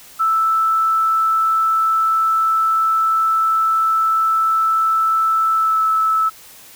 sine tone with pitch glide, 1318.5 to 1307.9 Hz, E6 to E6, 0 to -14 cents, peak -13 dBFS, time 0.19-6.3 s, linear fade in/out 20 ms, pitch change -14 cents, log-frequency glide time 5.54-5.81 s, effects white hiss -42 dBFS RMS until 6.75 s

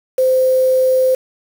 sine tone with quantisation, 517 Hz, C5, 21 cents flat, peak -10 dBFS, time 0.18-1.15 s, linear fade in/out 5 ms, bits 5, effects none

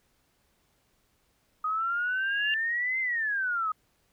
sine exponential two-way sweep, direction up then down, 1244.5 to 2093 to 1244.5 Hz, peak -26 dBFS, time 1.64-3.72 s, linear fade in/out 5 ms, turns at 3 s
sine tone with exponential growth, 2794 Hz, F7, in tune, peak -25 dBFS, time 1.8-2.54 s, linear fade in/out 1 ms, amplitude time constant 160 ms
effects pink hiss -70 dBFS RMS until 4.12 s

